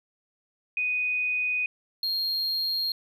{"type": "tone pair in turn", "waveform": ["sine", "triangle"], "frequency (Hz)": [2489, 4233], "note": ["D#7", "C8"], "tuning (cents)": [0, 19], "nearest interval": "major sixth", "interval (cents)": 919, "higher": "second", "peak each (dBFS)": -24, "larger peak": "neither", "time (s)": [[0.77, 1.66], [2.03, 2.92]], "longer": "neither", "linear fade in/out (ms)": 2, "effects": []}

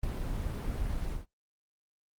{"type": "noise with ADSR envelope", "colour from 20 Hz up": "brown", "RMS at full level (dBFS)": -29, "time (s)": [0.03, 1.26], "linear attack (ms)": 6, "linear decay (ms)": 9, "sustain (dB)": -4, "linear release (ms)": 150, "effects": ["noise-tail reverb RT60 0.2 s tail -24 dB re dry", "Opus 24 kbps"]}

